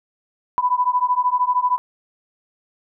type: beating tone pair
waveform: sine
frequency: 987.8 / 1000.8 Hz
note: B5 / B5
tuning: 0 / +23 cents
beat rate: 13 Hz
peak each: -19 dBFS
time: 0.58-1.78 s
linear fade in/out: 0 ms
effects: none